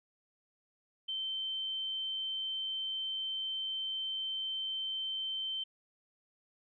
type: tone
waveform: sine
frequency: 3102 Hz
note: G7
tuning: 19 cents flat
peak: -34 dBFS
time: 1.08-5.64 s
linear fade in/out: 10 ms
effects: none